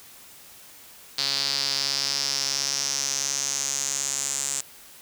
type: tone with band-pass filter sweep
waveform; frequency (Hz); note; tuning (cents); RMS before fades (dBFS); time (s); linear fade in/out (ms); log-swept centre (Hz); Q
sawtooth; 138.59; C#3; 0; -27; 1.18-4.61; 5; 4500 to 7500; 5.2
effects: white hiss -48 dBFS RMS until 5.01 s